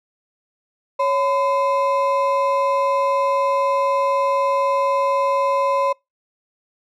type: ring-modulated tone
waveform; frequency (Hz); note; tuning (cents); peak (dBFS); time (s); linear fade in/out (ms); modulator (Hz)
triangle; 784; G5; 0; -11; 0.99-5.93; 10; 230
effects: noise-tail reverb RT60 0.2 s tail -26 dB re dry